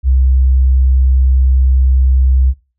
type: tone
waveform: sine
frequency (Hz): 65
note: C2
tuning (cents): -11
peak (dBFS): -7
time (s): 0.03-2.54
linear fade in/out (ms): 50
effects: noise-tail reverb RT60 0.4 s tail -21 dB re dry